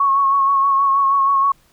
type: tone with vibrato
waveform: sine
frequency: 1101 Hz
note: C#6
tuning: 12 cents flat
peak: -12 dBFS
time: 0-1.52 s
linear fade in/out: 5 ms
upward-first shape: sine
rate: 6.3 Hz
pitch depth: 30 cents each way
effects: pink hiss -56 dBFS RMS until 1.72 s